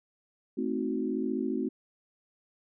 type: chord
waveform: sine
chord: A diminished seventh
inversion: none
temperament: equal with one note detuned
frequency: 220 / 261.6 / 316.4 / 370 Hz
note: A3 / C4 / Eb4 / Gb4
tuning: 0 / 0 / +29 / 0 cents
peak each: -34 / -32 / -35 / -34 dBFS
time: 0.57-1.69 s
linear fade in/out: 10 ms
effects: none